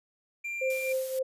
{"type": "tone", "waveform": "triangle", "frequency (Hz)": 2377, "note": "D7", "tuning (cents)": 20, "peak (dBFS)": -31, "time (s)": [0.44, 0.93], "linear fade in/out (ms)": 10}
{"type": "tone with tremolo", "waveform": "sine", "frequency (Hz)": 523.3, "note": "C5", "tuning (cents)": 0, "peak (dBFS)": -25, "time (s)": [0.61, 1.23], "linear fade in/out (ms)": 10, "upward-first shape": "triangle", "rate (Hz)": 3.7, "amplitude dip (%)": 70}
{"type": "noise", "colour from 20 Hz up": "blue", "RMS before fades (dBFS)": -41, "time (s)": [0.7, 1.19], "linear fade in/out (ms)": 2}
{"effects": ["resampled to 32000 Hz"]}